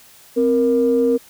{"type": "tone pair together", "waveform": "sine", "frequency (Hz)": [260.9, 468.7], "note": ["C4", "A#4"], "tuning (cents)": [-5, 9], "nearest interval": "minor seventh", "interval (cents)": 1014, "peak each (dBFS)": [-17, -14], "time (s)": [0.36, 1.18], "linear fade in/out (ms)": 20, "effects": ["tanh soft clip ceiling -6 dBFS", "white hiss -47 dBFS RMS until 1.29 s"]}